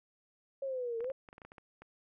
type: linear two-way sweep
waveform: sine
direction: down then up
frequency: 552 to 450.2 to 549 Hz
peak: -34 dBFS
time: 0.62-1.12 s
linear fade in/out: 5 ms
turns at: 0.99 s
type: clicks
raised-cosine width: 0.5 ms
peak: -36 dBFS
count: 11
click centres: 1.006 / 1.044 / 1.101 / 1.288 / 1.329 / 1.381 / 1.418 / 1.45 / 1.519 / 1.582 / 1.82 s
effects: none